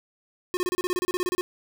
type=tone bursts; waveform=square; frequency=361.6 Hz; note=F#4; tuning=40 cents flat; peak=-24 dBFS; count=15; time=0.54-1.41 s; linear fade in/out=0 ms; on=30 ms; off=30 ms; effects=none